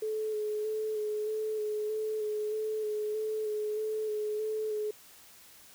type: tone with vibrato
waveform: sine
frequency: 428.7 Hz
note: A4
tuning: 45 cents flat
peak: -30 dBFS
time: 0.02-4.91 s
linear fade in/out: 5 ms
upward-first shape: square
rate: 1.6 Hz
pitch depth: 18 cents each way
effects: white hiss -55 dBFS RMS until 5.74 s